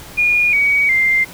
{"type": "tone with pitch steps", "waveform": "sine", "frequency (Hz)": [2435, 2259, 2095], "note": ["D#7", "C#7", "C7"], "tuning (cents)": [-38, 32, 2], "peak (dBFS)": -11, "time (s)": [0.17, 1.25], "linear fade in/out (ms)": 20, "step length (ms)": 360, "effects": ["pink hiss -36 dBFS RMS until 1.33 s"]}